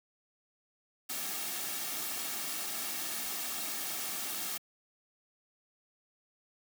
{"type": "noise with comb filter", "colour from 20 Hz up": "white", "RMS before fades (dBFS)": -37, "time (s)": [1.09, 4.58], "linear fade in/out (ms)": 10, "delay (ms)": 2, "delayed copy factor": -0.5, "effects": ["high-pass 200 Hz 12 dB/octave"]}